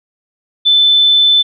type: tone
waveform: sine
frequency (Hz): 3520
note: A7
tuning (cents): 0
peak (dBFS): -6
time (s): 0.65-1.43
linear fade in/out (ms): 20
effects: none